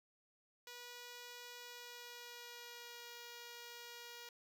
5% pulse tone with pitch glide, 485.1 to 476.5 Hz, B4 to A#4, -31 to +38 cents, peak -39 dBFS, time 0.67-4.29 s, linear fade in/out 2 ms, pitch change -31 cents, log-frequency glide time 1.57-3.07 s, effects none

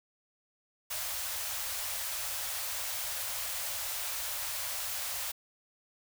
white band-stop noise, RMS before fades -36 dBFS, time 0.9-5.32 s, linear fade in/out 10 ms, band 110 to 510 Hz, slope 96 dB/octave, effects none

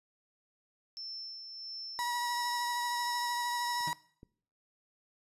sine tone with tremolo, 5340 Hz, E8, 22 cents sharp, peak -38 dBFS, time 0.97-3.88 s, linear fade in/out 0 ms, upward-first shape sine, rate 1.5 Hz, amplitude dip 40%
35% pulse tone with vibrato, 963 Hz, B5, 44 cents flat, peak -30 dBFS, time 1.99-3.93 s, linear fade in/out 0 ms, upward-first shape triangle, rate 13 Hz, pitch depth 17 cents each way
clicks, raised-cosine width 3 ms, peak -47 / -38 dBFS, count 2, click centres 3.807 / 4.231 s
35% pulse tone with exponential decay, 155.56 Hz, D#3, in tune, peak -36 dBFS, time 3.87-3.98 s, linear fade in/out 5 ms, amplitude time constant 23 ms
effects noise-tail reverb RT60 0.6 s tail -21 dB re dry + resampled to 32000 Hz

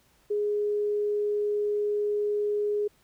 sine tone, 415.3 Hz, G#4, in tune, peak -24 dBFS, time 0.3-2.88 s, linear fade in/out 10 ms, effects pink hiss -64 dBFS RMS until 3.03 s

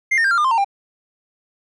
triangle tone with pitch steps, 2100 / 1828.2 / 1591.5 / 1385.5 / 1206.1 / 1050 / 914.1 / 795.8 Hz, C7 / A#6 / G6 / F6 / D6 / C6 / A#5 / G5, +6 / -34 / +26 / -14 / +46 / +6 / -34 / +26 cents, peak -12 dBFS, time 0.11-0.646 s, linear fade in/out 10 ms, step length 67 ms, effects resampled to 24000 Hz

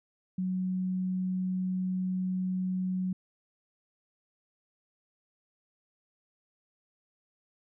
sine tone, 185 Hz, F#3, in tune, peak -28 dBFS, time 0.38-3.13 s, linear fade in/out 5 ms, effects none

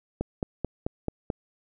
click train, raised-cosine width 2 ms, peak -14 dBFS, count 6, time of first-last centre 0.21-1.302 s, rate 4.58 Hz, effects none

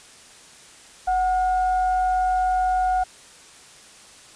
sine tone with frequency modulation, 740 Hz, F#5, in tune, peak -18 dBFS, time 1.07-3.04 s, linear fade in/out 10 ms, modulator 692 Hz, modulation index 0.34, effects white hiss -47 dBFS RMS until 4.35 s + resampled to 22050 Hz

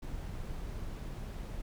brown noise, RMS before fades -40 dBFS, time 0.02-1.62 s, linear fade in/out 10 ms, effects none

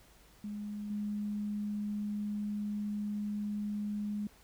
sine tone with level steps, 207.7 Hz, G#3, in tune, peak -37 / -33 dBFS, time 0.44-4.27 s, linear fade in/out 2 ms, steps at 0.9 s, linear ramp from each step 5 ms, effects added 50 Hz sine -65 dBFS peak until 4.43 s + pink hiss -62 dBFS RMS until 4.43 s

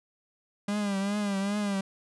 45% pulse tone with vibrato, 201.4 Hz, G3, 47 cents sharp, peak -27 dBFS, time 0.68-1.81 s, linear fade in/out 5 ms, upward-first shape triangle, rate 2.5 Hz, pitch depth 77 cents each way, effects resampled to 24000 Hz

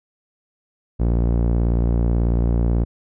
sawtooth tone with low-pass filter, 58.27 Hz, A#1, in tune, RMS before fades -18 dBFS, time 0.99-2.85 s, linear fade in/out 20 ms, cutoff 510 Hz, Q 0.63, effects none

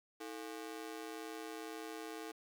sawtooth ring-modulated tone, 382.3 Hz, G4, 43 cents flat, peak -37 dBFS, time 0.2-2.32 s, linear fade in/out 10 ms, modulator 61 Hz, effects 11-bit

